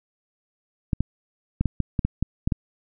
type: clicks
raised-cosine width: 5 ms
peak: -9 dBFS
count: 10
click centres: 0.932 / 1.006 / 1.61 / 1.657 / 1.803 / 1.992 / 2.05 / 2.226 / 2.475 / 2.522 s
effects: none